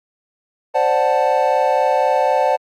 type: chord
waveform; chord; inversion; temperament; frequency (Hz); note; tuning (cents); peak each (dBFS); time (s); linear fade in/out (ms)
triangle; D dominant seventh; third; equal; 523.3 / 587.3 / 740 / 880; C5 / D5 / F#5 / A5; 0 / 0 / 0 / 0; -17; 0.74-2.57; 20
effects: Opus 48 kbps